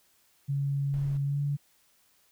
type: tone with pitch glide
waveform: sine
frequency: 140 to 143.27 Hz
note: C#3 to D3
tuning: +18 to -43 cents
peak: -26 dBFS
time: 0.48-1.57 s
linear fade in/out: 20 ms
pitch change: +39 cents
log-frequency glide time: 1.23-1.4 s
type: noise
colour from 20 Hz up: brown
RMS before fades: -43 dBFS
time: 0.94-1.17 s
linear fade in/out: 0 ms
effects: white hiss -66 dBFS RMS until 2.31 s